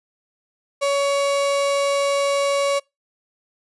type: tone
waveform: 35% pulse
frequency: 561 Hz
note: C#5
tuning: 21 cents sharp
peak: -16 dBFS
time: 0.81-2.8 s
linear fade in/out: 20 ms
effects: noise-tail reverb RT60 0.2 s tail -24 dB re dry + resampled to 24000 Hz